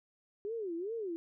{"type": "tone with vibrato", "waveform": "sine", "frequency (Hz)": 392, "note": "G4", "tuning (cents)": 0, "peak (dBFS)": -35, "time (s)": [0.45, 1.16], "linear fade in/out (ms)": 0, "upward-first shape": "sine", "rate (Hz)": 2.5, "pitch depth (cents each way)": 290, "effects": []}